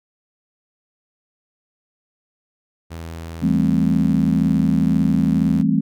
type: tone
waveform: sawtooth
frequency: 82.41 Hz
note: E2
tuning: in tune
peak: -26 dBFS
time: 2.9-5.63 s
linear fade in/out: 20 ms
type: chord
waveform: sine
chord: A minor seventh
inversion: second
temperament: just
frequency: 165 / 198 / 220 / 264 Hz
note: E3 / G3 / A3 / C4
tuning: +2 / +18 / 0 / +16 cents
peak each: -20 dBFS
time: 3.42-5.81 s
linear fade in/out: 10 ms
effects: none